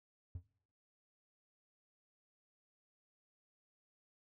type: tone with exponential decay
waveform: triangle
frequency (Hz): 88.4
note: F2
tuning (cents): +22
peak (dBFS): -36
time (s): 0.35-0.45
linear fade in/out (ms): 5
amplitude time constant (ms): 20
effects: noise-tail reverb RT60 0.6 s tail -22 dB re dry + tanh soft clip ceiling -34 dBFS